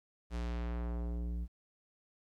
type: tone with low-pass filter sweep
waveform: square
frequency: 59 Hz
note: A#1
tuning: 22 cents sharp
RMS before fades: -37 dBFS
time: 0.3-1.48 s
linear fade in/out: 50 ms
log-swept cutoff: 9200 to 160 Hz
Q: 0.71
effects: 12-bit